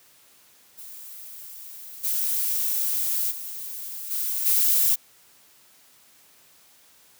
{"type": "noise with level steps", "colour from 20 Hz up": "violet", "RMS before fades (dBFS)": [-41, -25, -35, -27, -20], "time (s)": [0.77, 4.96], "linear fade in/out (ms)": 20, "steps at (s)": [2.03, 3.3, 4.1, 4.45], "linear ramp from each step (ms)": 20, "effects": ["white hiss -56 dBFS RMS until 7.19 s", "high-pass 80 Hz 12 dB/octave"]}